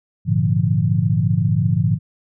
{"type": "tone cluster", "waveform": "sine", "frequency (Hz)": [102.3, 117.2, 145.5, 171.1], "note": ["G#2", "A#2", "D3", "F3"], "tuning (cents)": [-26, 10, -16, -35], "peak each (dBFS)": -20, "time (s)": [0.25, 1.99], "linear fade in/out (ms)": 50, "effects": []}